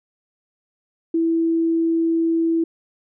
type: tone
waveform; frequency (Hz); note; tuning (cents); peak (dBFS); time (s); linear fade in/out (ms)
sine; 329.6; E4; 0; -16; 1.14-2.64; 5
effects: none